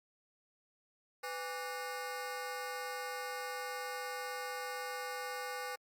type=ring-modulated tone; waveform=20% pulse; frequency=659.3 Hz; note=E5; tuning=in tune; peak=-31 dBFS; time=1.23-5.76 s; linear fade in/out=10 ms; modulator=158 Hz; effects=Opus 48 kbps